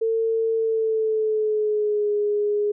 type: tone with pitch glide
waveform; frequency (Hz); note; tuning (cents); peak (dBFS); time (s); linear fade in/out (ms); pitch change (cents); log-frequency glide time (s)
sine; 449.8 to 414.9; A4 to G#4; +38 to -2; -19; 0.01-2.72; 10; -140; 0.57-2.11
effects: none